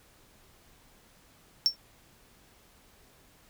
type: tone with exponential decay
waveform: triangle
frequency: 5440 Hz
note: F8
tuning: 46 cents flat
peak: -15 dBFS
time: 1.66-1.76 s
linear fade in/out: 0 ms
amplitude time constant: 20 ms
effects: pink hiss -60 dBFS RMS until 3.49 s